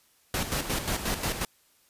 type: noise with tremolo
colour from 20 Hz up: pink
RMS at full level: -28 dBFS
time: 0.34-1.45 s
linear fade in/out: 2 ms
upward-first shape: square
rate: 5.6 Hz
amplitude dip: 60%
effects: white hiss -64 dBFS RMS until 1.89 s + resampled to 32000 Hz